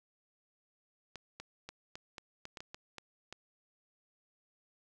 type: clicks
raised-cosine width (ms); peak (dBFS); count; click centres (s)
0.2; -27; 11; 1.157 / 1.4 / 1.69 / 1.955 / 2.182 / 2.454 / 2.572 / 2.605 / 2.745 / 2.983 / 3.326
effects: none